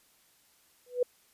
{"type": "tone with exponential growth", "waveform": "sine", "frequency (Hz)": 493.5, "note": "B4", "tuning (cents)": -1, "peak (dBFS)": -20, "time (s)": [0.86, 1.03], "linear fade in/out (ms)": 5, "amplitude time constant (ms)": 35, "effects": ["white hiss -65 dBFS RMS until 1.33 s", "resampled to 32000 Hz"]}